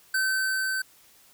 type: tone with level ramp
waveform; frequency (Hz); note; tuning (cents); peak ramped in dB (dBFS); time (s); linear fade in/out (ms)
square; 1538; G6; -33; -23 to -27; 0.14-0.82; 5
effects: white hiss -57 dBFS RMS until 1.33 s